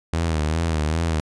sawtooth tone with vibrato, 79.7 Hz, D#2, 42 cents sharp, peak -16 dBFS, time 0.13-1.2 s, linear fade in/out 0 ms, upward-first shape sine, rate 2.5 Hz, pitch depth 87 cents each way, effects resampled to 22050 Hz

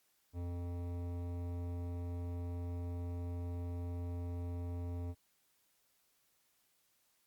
sine tone with hard clipping, 87.31 Hz, F2, in tune, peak -40 dBFS, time 0.33-5.15 s, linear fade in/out 50 ms, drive 15 dB, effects white hiss -75 dBFS RMS until 7.26 s + Opus 48 kbps

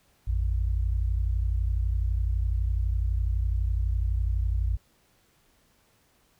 sine tone pair together, 55.34 / 87.31 Hz, A1 / F2, +11 / 0 cents, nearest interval minor sixth, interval 789 cents, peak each -24 / -29 dBFS, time 0.27-4.77 s, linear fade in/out 10 ms, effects pink hiss -65 dBFS RMS until 6.39 s

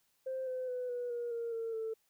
sine tone with pitch steps, 523 / 511.1 / 499.4 / 488 / 476.8 / 465.9 / 455.3 / 444.9 Hz, C5 / C5 / B4 / B4 / A#4 / A#4 / A#4 / A4, -1 / -41 / +19 / -21 / +39 / -1 / -41 / +19 cents, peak -34 dBFS, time 0.26-1.94 s, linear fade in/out 10 ms, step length 210 ms, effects tanh soft clip ceiling -31 dBFS + white hiss -75 dBFS RMS until 2.09 s

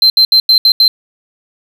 triangle tone bursts at uneven times, 4111 Hz, C8, 31 cents flat, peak -3 dBFS, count 6, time 0.02-0.1 / 0.17-0.25 / 0.32-0.4 / 0.49-0.58 / 0.65-0.72 / 0.8-0.88 s, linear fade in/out 2 ms, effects none

